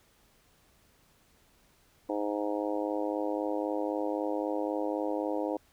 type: harmonic tone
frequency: 103.83 Hz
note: G#2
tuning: in tune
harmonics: 3 / 4 / 5 / 6 / 7 / 8 / 9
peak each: -33 / -38 / -34 / -39 / -40 / -42 / -42 dBFS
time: 2.09-5.57 s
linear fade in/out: 5 ms
effects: pink hiss -65 dBFS RMS until 5.72 s